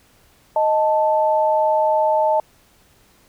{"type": "tone pair together", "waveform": "sine", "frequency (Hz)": [623, 880], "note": ["D#5", "A5"], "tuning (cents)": [2, 0], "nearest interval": "tritone", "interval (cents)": 598, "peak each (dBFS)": -17, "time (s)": [0.56, 2.4], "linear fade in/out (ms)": 2, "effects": ["pink hiss -55 dBFS RMS until 3.28 s"]}